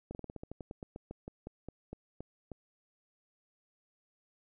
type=slowing click train; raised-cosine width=2 ms; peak=-29 dBFS; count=19; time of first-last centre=0.11-2.517 s; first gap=39 ms; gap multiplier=1.13; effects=none